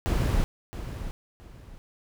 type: noise with echo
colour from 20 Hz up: brown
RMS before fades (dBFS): -24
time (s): 0.06-0.44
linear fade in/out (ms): 0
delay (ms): 670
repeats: 2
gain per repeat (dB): -11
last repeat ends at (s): 1.78
effects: none